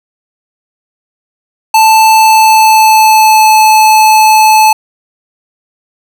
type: tone with pitch glide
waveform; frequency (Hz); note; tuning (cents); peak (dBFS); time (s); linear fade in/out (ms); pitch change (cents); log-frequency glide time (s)
square; 880 to 867.4; A5 to A5; 0 to -25; -3; 1.74-4.73; 5; -25; 2.11-3.51
effects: none